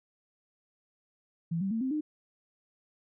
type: tone with pitch steps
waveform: sine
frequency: 166.8 / 193.83 / 225.2 / 261.7 / 304.2 Hz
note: E3 / G3 / A3 / C4 / D#4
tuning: +21 / -19 / +40 / 0 / -39 cents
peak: -28 dBFS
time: 1.51-2.01 s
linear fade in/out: 10 ms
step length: 100 ms
effects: none